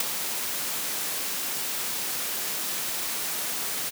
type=noise with ADSR envelope; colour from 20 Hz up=white; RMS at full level=-21 dBFS; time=0-3.91 s; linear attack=5 ms; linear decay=10 ms; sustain=-9 dB; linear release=30 ms; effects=high-pass 150 Hz 12 dB/octave